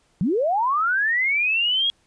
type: linear sweep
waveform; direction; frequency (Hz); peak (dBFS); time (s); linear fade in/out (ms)
sine; up; 152.2 to 3322; -18; 0.21-1.9; 0
effects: pink hiss -63 dBFS RMS until 2.06 s + resampled to 22050 Hz